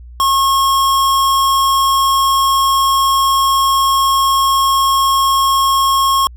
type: tone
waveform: square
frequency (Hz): 1086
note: C#6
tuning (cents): -36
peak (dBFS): -11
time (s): 0.2-6.27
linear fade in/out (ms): 0
effects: added 60 Hz sine -32 dBFS peak until 6.36 s